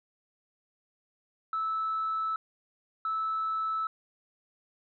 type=tone pair in turn; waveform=sine; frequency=1309 / 1309 Hz; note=E6 / E6; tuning=-13 / -13 cents; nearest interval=unison; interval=0 cents; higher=neither; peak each=-27 dBFS; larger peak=neither; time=1.53-2.36 / 3.05-3.87 s; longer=first; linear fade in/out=2 ms; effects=tanh soft clip ceiling -24 dBFS